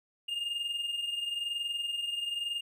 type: tone pair together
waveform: triangle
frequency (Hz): 2823 / 2844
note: F7 / F7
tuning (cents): +18 / +31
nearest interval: unison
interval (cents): 13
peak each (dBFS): -31 / -38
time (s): 0.28-2.61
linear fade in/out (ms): 10
effects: none